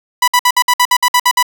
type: tone bursts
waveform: sawtooth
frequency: 987.8 Hz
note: B5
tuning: in tune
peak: -4 dBFS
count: 11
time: 0.22-1.428 s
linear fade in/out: 5 ms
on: 58 ms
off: 57 ms
effects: 7-bit